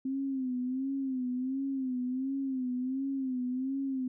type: tone with vibrato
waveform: sine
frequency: 261.1 Hz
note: C4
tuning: 3 cents flat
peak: -30 dBFS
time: 0.05-4.08 s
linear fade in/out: 5 ms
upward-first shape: sine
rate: 1.4 Hz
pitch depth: 82 cents each way
effects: none